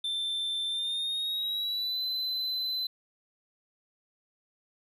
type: tone with pitch glide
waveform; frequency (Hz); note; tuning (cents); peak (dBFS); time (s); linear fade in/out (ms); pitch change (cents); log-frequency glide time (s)
triangle; 3556 to 4038; A7 to B7; +18 to +38; -28; 0.04-2.87; 5; +220; 0.68-2.03
effects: none